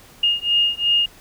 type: beating tone pair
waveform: sine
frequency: 2840 / 2842.8 Hz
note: F7 / F7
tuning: +28 / +30 cents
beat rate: 2.8 Hz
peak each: -19 dBFS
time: 0.23-1.06 s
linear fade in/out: 5 ms
effects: pink hiss -47 dBFS RMS until 1.2 s